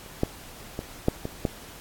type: clicks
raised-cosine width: 2 ms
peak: -30 / -8 / -17 / -6 / -16 / -10 dBFS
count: 6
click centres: 0.062 / 0.234 / 0.791 / 1.084 / 1.254 / 1.452 s
effects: pink hiss -45 dBFS RMS until 1.8 s + AAC 64 kbps